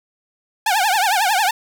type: tone with vibrato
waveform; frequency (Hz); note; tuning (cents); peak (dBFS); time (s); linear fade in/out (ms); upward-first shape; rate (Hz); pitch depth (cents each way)
sawtooth; 804; G5; +44; -11; 0.66-1.51; 5; triangle; 11; 230
effects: none